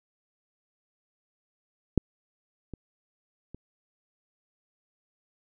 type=clicks; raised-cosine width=3 ms; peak=-7 / -25 / -28 dBFS; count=3; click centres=1.977 / 2.737 / 3.546 s; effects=none